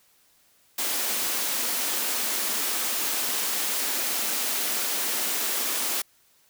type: high-pass noise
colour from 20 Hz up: white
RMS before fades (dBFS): -27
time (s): 0.78-6.02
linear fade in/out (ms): 5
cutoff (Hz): 200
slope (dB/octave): 96
effects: white hiss -62 dBFS RMS until 6.49 s